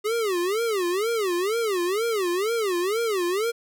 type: tone with vibrato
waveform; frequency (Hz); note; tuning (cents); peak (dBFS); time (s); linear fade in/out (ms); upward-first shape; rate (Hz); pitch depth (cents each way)
square; 402.9; G4; +48; -23; 0.04-3.52; 20; sine; 2.1; 260
effects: none